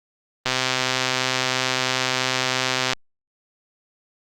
click train, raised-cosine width 0.2 ms, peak -3 dBFS, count 320, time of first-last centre 0.46-2.933 s, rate 129 Hz, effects Opus 32 kbps

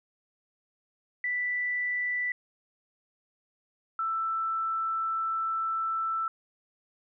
sine tone pair in turn, 1975.5 / 1326.8 Hz, B6 / E6, 0 / +11 cents, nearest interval perfect fifth, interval 689 cents, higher first, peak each -27 dBFS, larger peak neither, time 1.24-2.32 / 3.99-6.28 s, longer second, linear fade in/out 2 ms, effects none

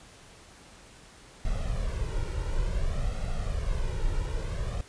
brown noise with flanger, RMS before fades -29 dBFS, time 1.45-4.81 s, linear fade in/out 2 ms, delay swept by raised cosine 1.5 to 2.15 ms, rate 0.56 Hz, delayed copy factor +0.85, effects pink hiss -52 dBFS RMS until 4.88 s + resampled to 22050 Hz

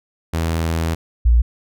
sawtooth / sine tone pair in turn, 82 / 58.49 Hz, E2 / A#1, -9 / +7 cents, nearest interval tritone, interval 584 cents, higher first, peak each -14 / -9 dBFS, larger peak second, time 0.33-0.95 / 1.25-1.42 s, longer first, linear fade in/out 10 ms, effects none

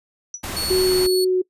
sine tone with exponential decay, 5900 Hz, F#8, 6 cents flat, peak -24 dBFS, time 0.34-0.43 s, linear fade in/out 2 ms, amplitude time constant 19 ms
pink noise, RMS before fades -29 dBFS, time 0.43-1.07 s, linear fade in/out 10 ms
sawtooth tone, 4404 Hz, C#8, 12 cents flat, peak -20 dBFS, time 0.56-1.25 s, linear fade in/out 10 ms
sine tone with vibrato, 370 Hz, F#4, in tune, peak -15 dBFS, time 0.7-1.42 s, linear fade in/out 10 ms, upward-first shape sine, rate 2.5 Hz, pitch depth 9 cents each way
effects noise-tail reverb RT60 0.1 s tail -22 dB re dry + resampled to 32000 Hz

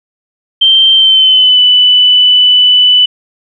sine tone with pitch glide, 3136 to 2987 Hz, G7 to F#7, 0 to +16 cents, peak -3 dBFS, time 0.61-3.06 s, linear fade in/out 10 ms, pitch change -84 cents, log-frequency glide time 0.94-1.6 s, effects none

